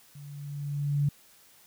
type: tone with level ramp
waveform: sine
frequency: 143.8 Hz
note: D3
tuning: 36 cents flat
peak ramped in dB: -43 to -21 dBFS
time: 0.15-1.09 s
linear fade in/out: 5 ms
effects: white hiss -58 dBFS RMS until 1.66 s